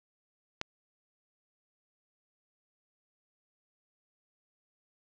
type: click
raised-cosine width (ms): 0.2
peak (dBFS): -15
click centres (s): 0.614
effects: low-pass 6000 Hz 12 dB/octave